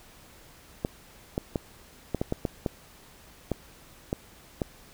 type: clicks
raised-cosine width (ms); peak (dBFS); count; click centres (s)
2; -13; 11; 0.849 / 1.379 / 1.558 / 2.147 / 2.215 / 2.324 / 2.452 / 2.662 / 3.517 / 4.129 / 4.618
effects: pink hiss -53 dBFS RMS until 4.93 s